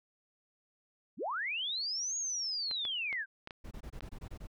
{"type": "linear two-way sweep", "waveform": "sine", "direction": "up then down", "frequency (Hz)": [130.81, 6710, 1515], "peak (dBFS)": -33, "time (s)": [1.17, 3.26], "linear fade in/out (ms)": 50, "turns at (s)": 2.17}
{"type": "clicks", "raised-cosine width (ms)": 0.3, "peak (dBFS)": -27, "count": 6, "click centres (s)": [2.712, 2.852, 3.128, 3.474, 3.508, 4.007]}
{"type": "noise bursts", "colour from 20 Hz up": "brown", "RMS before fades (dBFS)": -44, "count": 9, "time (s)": [3.64, 4.472], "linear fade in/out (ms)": 10, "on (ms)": 72, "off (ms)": 23}
{"effects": []}